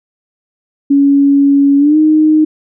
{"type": "tone with pitch glide", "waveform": "sine", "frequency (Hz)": [280.4, 309.3], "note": ["C#4", "D#4"], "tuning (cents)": [20, -10], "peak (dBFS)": -5, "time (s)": [0.9, 2.45], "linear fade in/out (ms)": 10, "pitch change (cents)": 170, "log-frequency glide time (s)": [1.78, 1.97], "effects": []}